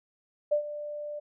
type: tone with ADSR envelope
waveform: sine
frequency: 592 Hz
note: D5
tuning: 14 cents sharp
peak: -20 dBFS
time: 0.51-1.2 s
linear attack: 15 ms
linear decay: 96 ms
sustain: -14 dB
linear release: 15 ms
effects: none